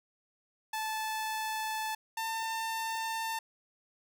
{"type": "tone pair in turn", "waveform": "sawtooth", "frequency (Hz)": [873, 898.1], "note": ["A5", "A5"], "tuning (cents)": [-14, 35], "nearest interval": "unison", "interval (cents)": 49, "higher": "second", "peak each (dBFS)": [-29, -29], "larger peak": "neither", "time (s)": [[0.73, 1.95], [2.17, 3.39]], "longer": "neither", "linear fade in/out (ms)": 5, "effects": []}